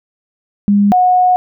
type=tone pair in turn; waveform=sine; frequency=203 / 729.7 Hz; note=G#3 / F#5; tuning=-39 / -24 cents; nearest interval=octave + minor seventh; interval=2215 cents; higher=second; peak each=-7 dBFS; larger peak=neither; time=0.68-0.92 / 0.92-1.36 s; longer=second; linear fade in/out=0 ms; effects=none